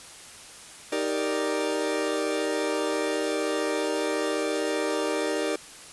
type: chord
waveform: 40% pulse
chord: Eb major seventh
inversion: none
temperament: equal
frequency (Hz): 311.1 / 392 / 466.2 / 587.3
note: Eb4 / G4 / Bb4 / D5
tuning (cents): 0 / 0 / 0 / 0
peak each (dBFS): -30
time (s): 0.92-5.56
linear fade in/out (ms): 5
effects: white hiss -45 dBFS RMS until 5.92 s + resampled to 24000 Hz